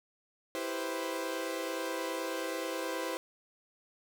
sawtooth chord, C major seventh, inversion first, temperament equal, 329.6 / 392 / 493.9 / 523.3 Hz, E4 / G4 / B4 / C5, 0 / 0 / 0 / 0 cents, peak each -35 / -38 / -37 / -34 dBFS, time 0.55-3.17 s, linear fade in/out 0 ms, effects none

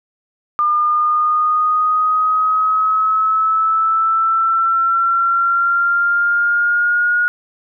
sine exponential sweep, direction up, 1203 to 1444 Hz, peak -12 dBFS, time 0.59-7.28 s, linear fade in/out 0 ms, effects none

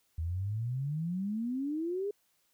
sine exponential sweep, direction up, 78.3 to 418.2 Hz, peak -31 dBFS, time 0.18-2.11 s, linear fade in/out 5 ms, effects white hiss -73 dBFS RMS until 2.53 s

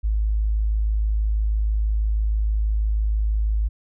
sine tone, 53.1 Hz, G#1, 39 cents sharp, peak -18 dBFS, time 0.03-3.69 s, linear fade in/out 20 ms, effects none

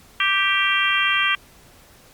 harmonic tone with a mistuned harmonic, 391.7 Hz, G4, 1 cent flat, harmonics 3 / 4 / 5 / 6 / 7 / 8, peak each -24 / -24 / -24 / -24 / -24 / -24 dBFS, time 0.2-1.35 s, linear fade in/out 2 ms, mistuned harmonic 8, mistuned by +34 cents, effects pink hiss -50 dBFS RMS until 2.13 s + Opus 48 kbps

